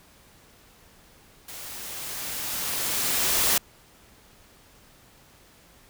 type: noise with level ramp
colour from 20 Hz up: white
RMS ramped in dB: -40 to -21 dBFS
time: 1.48-3.58 s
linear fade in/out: 5 ms
effects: pink hiss -55 dBFS RMS until 5.89 s